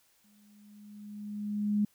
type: tone with exponential growth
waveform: sine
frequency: 207.7 Hz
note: G#3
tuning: in tune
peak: -23 dBFS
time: 0.24-1.85 s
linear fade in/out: 5 ms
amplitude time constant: 350 ms
effects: white hiss -68 dBFS RMS until 1.94 s